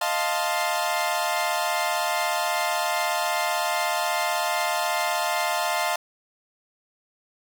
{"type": "chord", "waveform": "sawtooth", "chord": "F dominant seventh", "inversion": "third", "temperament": "equal", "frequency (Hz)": [622.3, 698.5, 880, 1046.5], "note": ["Eb5", "F5", "A5", "C6"], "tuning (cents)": [0, 0, 0, 0], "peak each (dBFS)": [-26, -23, -25, -26], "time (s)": [0.01, 5.96], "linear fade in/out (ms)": 5, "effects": []}